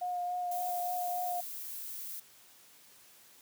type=tone with vibrato; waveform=sine; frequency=715 Hz; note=F5; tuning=41 cents sharp; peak=-32 dBFS; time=0.01-1.41 s; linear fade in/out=10 ms; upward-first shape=sine; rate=3.5 Hz; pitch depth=15 cents each way
type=noise; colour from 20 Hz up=violet; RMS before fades=-42 dBFS; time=0.51-2.2 s; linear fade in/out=5 ms
effects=white hiss -59 dBFS RMS until 3.41 s + high-pass 100 Hz 12 dB/octave